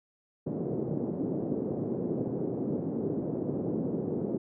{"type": "band-pass noise", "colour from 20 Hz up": "white", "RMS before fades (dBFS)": -32, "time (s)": [0.46, 4.38], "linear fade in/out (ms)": 10, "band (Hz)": [130, 420], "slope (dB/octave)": 24, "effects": []}